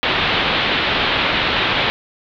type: low-pass noise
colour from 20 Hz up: white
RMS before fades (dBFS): -18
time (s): 0.03-1.9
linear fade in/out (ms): 0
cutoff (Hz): 3800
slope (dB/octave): 48
effects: none